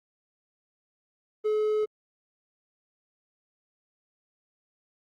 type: tone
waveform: triangle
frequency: 427.6 Hz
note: A4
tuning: 49 cents flat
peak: -21 dBFS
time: 1.44-1.86 s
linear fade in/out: 20 ms
effects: Opus 24 kbps